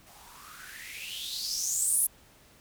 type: noise with band-pass filter sweep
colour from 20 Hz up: violet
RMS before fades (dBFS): -33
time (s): 0.06-2.07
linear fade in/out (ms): 10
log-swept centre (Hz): 680 to 11000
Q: 7.8
effects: pink hiss -58 dBFS RMS until 2.6 s